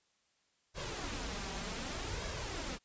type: noise with flanger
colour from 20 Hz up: pink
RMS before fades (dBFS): -40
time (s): 0.74-2.79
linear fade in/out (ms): 50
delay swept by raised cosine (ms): 1.8 to 5.2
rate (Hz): 0.65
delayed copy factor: +0.5
effects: white hiss -75 dBFS RMS until 2.84 s + resampled to 16000 Hz